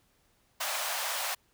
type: high-pass noise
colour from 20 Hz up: pink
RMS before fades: -33 dBFS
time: 0.6-1.35 s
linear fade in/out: 10 ms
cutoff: 600 Hz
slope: 48 dB/octave
effects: pink hiss -69 dBFS RMS until 1.53 s